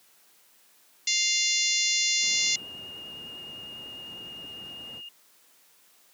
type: harmonic tone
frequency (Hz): 698.5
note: F5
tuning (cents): 0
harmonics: 3 / 4 / 5 / 6 / 7 / 8 / 9 / 10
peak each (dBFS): -31 / -31 / -31 / -31 / -31 / -31 / -31 / -31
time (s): 1.07-2.56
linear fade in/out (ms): 5
type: noise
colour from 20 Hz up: brown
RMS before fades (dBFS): -41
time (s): 2.19-5.02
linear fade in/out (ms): 50
type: tone with vibrato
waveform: sine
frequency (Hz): 2840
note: F7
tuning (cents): +28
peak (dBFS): -39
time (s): 2.35-5.09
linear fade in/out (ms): 5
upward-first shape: sine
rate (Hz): 9.9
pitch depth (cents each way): 9
type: click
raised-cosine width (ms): 3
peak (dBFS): -35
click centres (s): 2.617
effects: white hiss -60 dBFS RMS until 6.13 s + high-pass 200 Hz 12 dB/octave